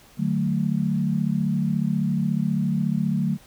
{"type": "tone cluster", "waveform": "sine", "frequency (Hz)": [151.2, 187.5, 222], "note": ["D#3", "F#3", "A3"], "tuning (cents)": [-49, 23, 16], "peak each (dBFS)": [-25, -24, -25], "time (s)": [0.17, 3.38], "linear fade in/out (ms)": 50, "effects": ["pink hiss -52 dBFS RMS until 3.46 s"]}